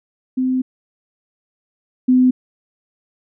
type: tone pair in turn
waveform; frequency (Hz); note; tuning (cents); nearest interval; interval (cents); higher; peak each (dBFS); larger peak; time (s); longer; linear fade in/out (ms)
sine; 257.4 / 254; C4 / B3; -28 / +49; unison; 23; first; -15 / -9; second; 0.37-0.62 / 2.08-2.31; first; 10
effects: none